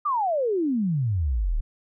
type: exponential sweep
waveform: sine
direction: down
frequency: 1232 to 33.24 Hz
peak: -21 dBFS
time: 0.05-1.61 s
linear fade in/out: 10 ms
effects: none